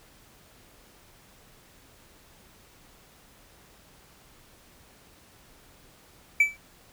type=tone with exponential decay; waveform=triangle; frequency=2311 Hz; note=D7; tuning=28 cents flat; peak=-11 dBFS; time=6.4-6.57 s; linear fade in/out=5 ms; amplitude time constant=35 ms; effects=tanh soft clip ceiling -9 dBFS + pink hiss -56 dBFS RMS until 6.92 s